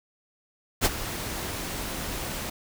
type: noise with ADSR envelope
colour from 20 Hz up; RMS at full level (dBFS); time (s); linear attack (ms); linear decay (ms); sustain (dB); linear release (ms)
pink; -19; 0.81-2.5; 42; 32; -14; 7
effects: none